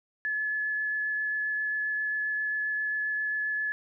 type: tone with vibrato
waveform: sine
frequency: 1715 Hz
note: A6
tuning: 45 cents flat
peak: -27 dBFS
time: 0.25-3.72 s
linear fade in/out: 0 ms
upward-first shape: triangle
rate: 7.5 Hz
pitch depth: 10 cents each way
effects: none

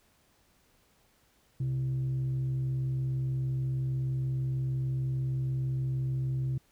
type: tone with frequency modulation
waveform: sine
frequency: 131.2 Hz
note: C3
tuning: 5 cents sharp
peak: -27 dBFS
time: 1.6-6.58 s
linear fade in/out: 5 ms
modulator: 196 Hz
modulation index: 0.22
effects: tanh soft clip ceiling -23 dBFS + pink hiss -67 dBFS RMS until 6.71 s

